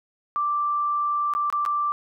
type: tone with dropouts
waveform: sine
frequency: 1174.7 Hz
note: D6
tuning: in tune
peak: -21 dBFS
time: 0.36-1.92 s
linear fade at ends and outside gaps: 0 ms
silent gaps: 1.337-1.35 / 1.501-1.526 / 1.652-1.661 s
effects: none